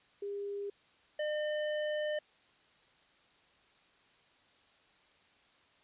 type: tone pair in turn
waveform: sine / square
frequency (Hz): 403.3 / 604.3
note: G4 / D5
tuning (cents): +49 / +49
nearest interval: perfect fifth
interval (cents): 700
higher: second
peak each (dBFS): -36 / -33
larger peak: second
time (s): 0.22-0.7 / 1.19-2.19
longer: second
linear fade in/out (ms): 5
effects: white hiss -66 dBFS RMS until 5.83 s + resampled to 8000 Hz